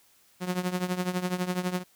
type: tone with tremolo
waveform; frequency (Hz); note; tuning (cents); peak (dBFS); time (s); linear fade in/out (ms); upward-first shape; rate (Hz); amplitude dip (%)
sawtooth; 181.1; F#3; -37; -20; 0.4-1.84; 50; triangle; 12; 85
effects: white hiss -62 dBFS RMS until 1.95 s